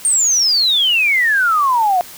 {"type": "exponential sweep", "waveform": "sine", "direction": "down", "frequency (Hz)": [8870, 697], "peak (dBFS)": -11, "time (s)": [0.05, 2.01], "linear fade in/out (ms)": 0, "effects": ["white hiss -36 dBFS RMS until 2.17 s"]}